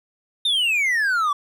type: exponential sweep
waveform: triangle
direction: down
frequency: 3701 to 1126 Hz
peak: -16 dBFS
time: 0.45-1.33 s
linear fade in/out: 5 ms
effects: none